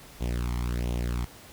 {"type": "tone with flanger", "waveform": "sawtooth", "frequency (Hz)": 60, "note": "B1", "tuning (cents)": -49, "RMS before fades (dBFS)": -29, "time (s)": [0.2, 1.26], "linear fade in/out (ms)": 20, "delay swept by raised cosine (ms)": [0.3, 0.96], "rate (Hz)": 1.4, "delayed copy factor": 0.9, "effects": ["pink hiss -49 dBFS RMS until 1.52 s"]}